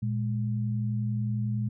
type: tone pair together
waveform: sine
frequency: 116.57 / 207.7 Hz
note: A#2 / G#3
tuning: 0 / 0 cents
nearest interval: minor seventh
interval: 1000 cents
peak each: -27 / -32 dBFS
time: 0.02-1.69 s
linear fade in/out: 10 ms
effects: none